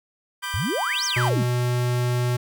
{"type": "chord", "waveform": "25% pulse", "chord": "G major", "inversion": "first", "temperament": "equal with one note detuned", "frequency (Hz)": [987.8, 1193.8, 1568], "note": ["B5", "D6", "G6"], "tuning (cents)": [0, 28, 0], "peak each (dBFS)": [-29, -31, -26], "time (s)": [0.42, 1.3], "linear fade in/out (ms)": 20}
{"type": "exponential two-way sweep", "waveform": "sine", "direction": "up then down", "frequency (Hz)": [77.78, 6490, 175.4], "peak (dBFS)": -23, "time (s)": [0.54, 1.43], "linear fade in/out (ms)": 0, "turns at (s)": 1.05}
{"type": "tone", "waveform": "square", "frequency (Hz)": 123, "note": "B2", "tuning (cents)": -7, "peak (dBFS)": -21, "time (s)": [1.16, 2.37], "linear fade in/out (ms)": 10}
{"effects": []}